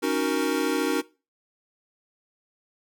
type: chord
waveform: square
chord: D# minor seventh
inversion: third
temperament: equal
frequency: 277.2 / 311.1 / 370 / 466.2 Hz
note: C#4 / D#4 / F#4 / A#4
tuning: 0 / 0 / 0 / 0 cents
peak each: -29 dBFS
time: 0.02-1.02 s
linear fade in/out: 20 ms
effects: noise-tail reverb RT60 0.3 s tail -20 dB re dry